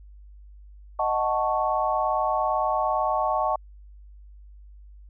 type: chord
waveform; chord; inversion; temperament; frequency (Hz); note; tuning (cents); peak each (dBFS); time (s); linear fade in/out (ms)
sine; D# half-diminished seventh; none; equal; 622.3 / 740 / 880 / 1108.7; D#5 / F#5 / A5 / C#6; 0 / 0 / 0 / 0; -27; 0.99-3.56; 5
effects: added 50 Hz sine -44 dBFS peak until 5.09 s